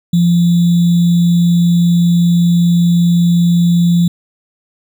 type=tone with sample-and-hold; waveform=sine; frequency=172.6 Hz; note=F3; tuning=20 cents flat; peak=-7 dBFS; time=0.13-4.08 s; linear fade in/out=5 ms; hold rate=3675 Hz; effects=none